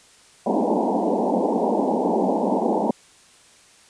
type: band-pass noise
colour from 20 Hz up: pink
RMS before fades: -21 dBFS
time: 0.46-2.91 s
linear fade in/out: 5 ms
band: 190 to 940 Hz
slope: 96 dB/octave
effects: white hiss -52 dBFS RMS until 3.89 s + resampled to 22050 Hz